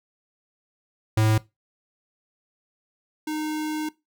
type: tone pair in turn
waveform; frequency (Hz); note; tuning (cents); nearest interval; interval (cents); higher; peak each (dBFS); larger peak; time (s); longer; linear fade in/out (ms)
square; 109.1 / 307.7; A2 / D#4; -14 / -19; octave + tritone; 1795; second; -18 / -27; first; 1.17-1.38 / 3.27-3.89; second; 5
effects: noise-tail reverb RT60 0.2 s tail -19 dB re dry